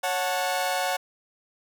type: chord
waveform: sawtooth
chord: F# minor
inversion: second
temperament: equal with one note detuned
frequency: 554.4 / 733.2 / 880 Hz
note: C#5 / F#5 / A5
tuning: 0 / -16 / 0 cents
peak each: -26 / -23 / -28 dBFS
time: 0.03-0.97 s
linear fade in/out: 10 ms
effects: none